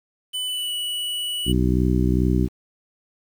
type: tone with pitch glide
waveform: square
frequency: 3000 to 2945 Hz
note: F#7 to F#7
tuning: +23 to -9 cents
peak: -25 dBFS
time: 0.33-1.53 s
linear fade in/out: 20 ms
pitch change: -32 cents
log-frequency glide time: 0.46-0.73 s
type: harmonic tone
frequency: 62.4 Hz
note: B1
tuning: 19 cents sharp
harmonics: 1 / 2 / 3 / 4 / 5 / 6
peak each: -21 / -23 / -23 / -26 / -25 / -28 dBFS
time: 1.45-2.49 s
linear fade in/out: 50 ms
effects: 8-bit